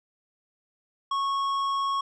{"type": "tone with tanh clipping", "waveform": "sine", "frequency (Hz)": 1101, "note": "C#6", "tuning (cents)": -12, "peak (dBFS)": -26, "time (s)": [1.11, 2.01], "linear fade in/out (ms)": 5, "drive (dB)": 10, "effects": []}